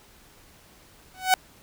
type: tone with exponential growth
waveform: sawtooth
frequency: 748 Hz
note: F#5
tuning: 19 cents sharp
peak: -9 dBFS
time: 1.14-1.34 s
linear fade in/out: 1 ms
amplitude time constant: 42 ms
effects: pink hiss -54 dBFS RMS until 1.62 s